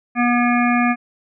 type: harmonic tone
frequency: 241.8 Hz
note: B3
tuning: 36 cents flat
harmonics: 1 / 3 / 5 / 7 / 9 / 10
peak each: -16 / -21 / -23 / -24 / -26 / -26 dBFS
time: 0.15-0.96 s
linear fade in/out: 50 ms
effects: none